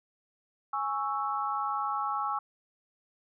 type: chord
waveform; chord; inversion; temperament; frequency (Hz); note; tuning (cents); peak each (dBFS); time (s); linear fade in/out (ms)
sine; C# minor; second; equal; 830.6 / 1108.7 / 1318.5; G#5 / C#6 / E6; 0 / 0 / 0; -33; 0.73-2.39; 5
effects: none